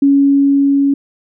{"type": "tone with level ramp", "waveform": "sine", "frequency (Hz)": 278.9, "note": "C#4", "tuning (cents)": 11, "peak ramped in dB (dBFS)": [-6, -9], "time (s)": [0.02, 0.94], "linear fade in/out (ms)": 5, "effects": []}